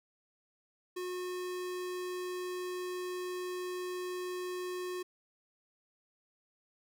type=tone; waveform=square; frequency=362.6 Hz; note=F#4; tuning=35 cents flat; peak=-37 dBFS; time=0.96-5.03 s; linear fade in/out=10 ms; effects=none